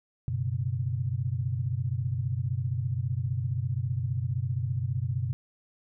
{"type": "chord", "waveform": "sine", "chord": "F# suspended fourth", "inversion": "none", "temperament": "equal with one note detuned", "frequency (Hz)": [94.82, 123.47, 138.59], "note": ["F#2", "B2", "C#3"], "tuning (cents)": [43, 0, 0], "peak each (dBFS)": [-32, -29, -34], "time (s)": [0.28, 5.33], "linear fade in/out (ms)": 0, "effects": []}